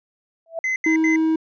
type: tone with exponential growth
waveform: sine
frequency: 659.3 Hz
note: E5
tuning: in tune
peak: -20 dBFS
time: 0.46-0.59 s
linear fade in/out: 2 ms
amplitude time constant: 28 ms
type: tone bursts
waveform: triangle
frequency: 2046 Hz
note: C7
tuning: 39 cents flat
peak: -18 dBFS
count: 3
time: 0.64-1.16 s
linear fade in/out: 2 ms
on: 120 ms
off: 80 ms
type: tone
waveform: triangle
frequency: 319.4 Hz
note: D#4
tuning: 45 cents sharp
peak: -14 dBFS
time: 0.86-1.36 s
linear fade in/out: 5 ms
effects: resampled to 16000 Hz